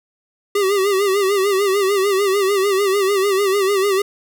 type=tone with vibrato; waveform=square; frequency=393.8 Hz; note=G4; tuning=8 cents sharp; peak=-15 dBFS; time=0.55-4.02 s; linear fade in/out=5 ms; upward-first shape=sine; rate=6.7 Hz; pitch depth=82 cents each way; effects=none